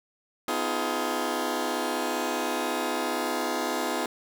15% pulse chord, F half-diminished seventh, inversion second, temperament just, 251.4 / 314.3 / 349.2 / 419.1 Hz, Cb4 / Eb4 / F4 / Ab4, +31 / +18 / 0 / +16 cents, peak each -26 dBFS, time 0.48-4.06 s, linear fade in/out 2 ms, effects none

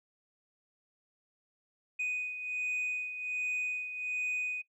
sine beating tone pair, 2489 / 2490.3 Hz, D#7 / D#7, 0 / +1 cents, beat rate 1.3 Hz, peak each -38 / -32 dBFS, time 1.99-4.62 s, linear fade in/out 10 ms, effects noise-tail reverb RT60 0.1 s tail -18 dB re dry + tanh soft clip ceiling -29 dBFS

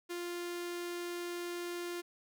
sawtooth tone with notch filter, 349.2 Hz, F4, in tune, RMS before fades -40 dBFS, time 0.09-2.02 s, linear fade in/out 20 ms, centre 790 Hz, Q 1.6, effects none

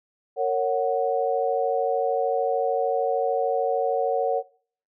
sine chord, F# major, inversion first, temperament equal with one note detuned, 461.1 / 554.4 / 740 Hz, A#4 / C#5 / F#5, -19 / 0 / 0 cents, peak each -25 dBFS, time 0.36-4.43 s, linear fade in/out 50 ms, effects noise-tail reverb RT60 0.5 s tail -20 dB re dry

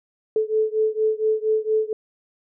sine beating tone pair, 433.4 / 437.7 Hz, A4 / A4, -26 / -9 cents, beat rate 4.3 Hz, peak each -21 / -22 dBFS, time 0.36-1.93 s, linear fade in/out 2 ms, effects none

